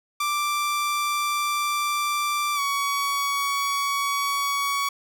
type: tone with pitch glide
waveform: sawtooth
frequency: 1176 to 1124.8 Hz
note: D6 to C#6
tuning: +2 to +25 cents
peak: -19 dBFS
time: 0.2-4.89 s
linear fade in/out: 5 ms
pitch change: -77 cents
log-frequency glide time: 2.55-2.6 s
effects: none